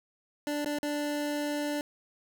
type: tone with dropouts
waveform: 25% pulse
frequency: 293.7 Hz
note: D4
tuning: in tune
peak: -26 dBFS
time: 0.47-1.81 s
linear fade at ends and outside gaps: 1 ms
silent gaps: 0.647-0.659 / 0.787-0.83 s
effects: none